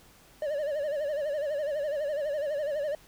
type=tone with vibrato; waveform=triangle; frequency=587.3 Hz; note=D5; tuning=in tune; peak=-26 dBFS; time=0.42-2.95 s; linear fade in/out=2 ms; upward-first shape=sine; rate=12 Hz; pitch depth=100 cents each way; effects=pink hiss -57 dBFS RMS until 3.07 s